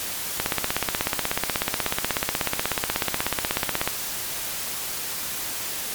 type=click train; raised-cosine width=0.3 ms; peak=-5 dBFS; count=58; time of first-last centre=0.4-3.876 s; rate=16.4 Hz; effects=white hiss -30 dBFS RMS until 5.94 s + MP3 96 kbps